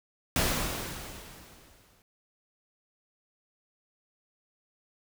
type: noise with exponential decay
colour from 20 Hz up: pink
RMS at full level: -25 dBFS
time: 0.36-2.02 s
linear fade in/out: 1 ms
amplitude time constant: 360 ms
effects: none